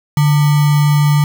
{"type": "tone with sample-and-hold", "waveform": "sine", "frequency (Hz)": 146.83, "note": "D3", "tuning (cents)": 0, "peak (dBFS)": -8, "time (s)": [0.17, 1.24], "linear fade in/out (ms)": 2, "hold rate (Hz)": 1050, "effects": []}